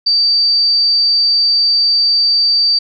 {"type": "tone", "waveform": "sine", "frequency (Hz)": 4636, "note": "D8", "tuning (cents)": -23, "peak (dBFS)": -9, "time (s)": [0.06, 2.79], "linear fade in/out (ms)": 10, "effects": []}